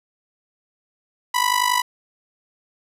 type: tone with amplitude modulation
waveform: sawtooth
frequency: 987 Hz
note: B5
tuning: 1 cent flat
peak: -10 dBFS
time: 1.34-1.82 s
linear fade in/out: 10 ms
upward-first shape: sine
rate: 50.8 Hz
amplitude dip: 80%
effects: resampled to 32000 Hz + 8-bit